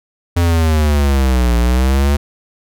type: linear two-way sweep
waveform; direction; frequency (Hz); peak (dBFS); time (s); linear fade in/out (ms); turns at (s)
square; down then up; 87.31 to 58.27 to 72.7; -11; 0.36-2.17; 10; 1.56
effects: none